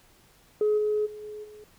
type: tone with level steps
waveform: sine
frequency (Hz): 423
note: G#4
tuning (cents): +32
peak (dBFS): -19 / -22 / -38 / -36 / -44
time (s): 0.61-1.64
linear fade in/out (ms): 2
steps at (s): 0.77 / 1.05 / 1.22 / 1.43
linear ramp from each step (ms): 20
effects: tanh soft clip ceiling -17 dBFS + pink hiss -59 dBFS RMS until 1.78 s